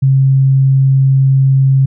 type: tone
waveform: sine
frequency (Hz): 134.6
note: C3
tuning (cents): +49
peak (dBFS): -6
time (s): 0.02-1.86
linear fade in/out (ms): 10
effects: none